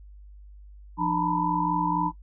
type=tone cluster; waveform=sine; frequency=172.8 / 299.1 / 889 / 952 / 996 Hz; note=F3 / D4 / A5 / A#5 / B5; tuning=-18 / +32 / +18 / +36 / +14 cents; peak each=-29 dBFS; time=0.97-2.12 s; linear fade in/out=50 ms; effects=noise-tail reverb RT60 0.1 s tail -17 dB re dry + added 50 Hz sine -44 dBFS peak until 2.22 s